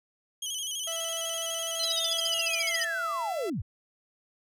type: tone with vibrato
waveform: 20% pulse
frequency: 3128 Hz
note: G7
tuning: 4 cents flat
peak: -26 dBFS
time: 0.42-2.85 s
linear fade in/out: 5 ms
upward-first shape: square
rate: 12 Hz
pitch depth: 66 cents each way
type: tone with pitch glide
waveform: sawtooth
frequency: 659.3 to 669.7 Hz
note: E5 to E5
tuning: 0 to +27 cents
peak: -32 dBFS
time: 0.87-3.5 s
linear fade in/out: 5 ms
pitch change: +27 cents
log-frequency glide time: 1.73-3.32 s
type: linear sweep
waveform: sine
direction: down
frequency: 4152 to 60.1 Hz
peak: -29 dBFS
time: 1.79-3.62 s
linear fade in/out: 10 ms
type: tone bursts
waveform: sine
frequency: 4939 Hz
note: D#8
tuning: 14 cents flat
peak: -28 dBFS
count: 15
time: 1.83-2.834 s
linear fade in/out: 5 ms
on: 24 ms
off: 46 ms
effects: none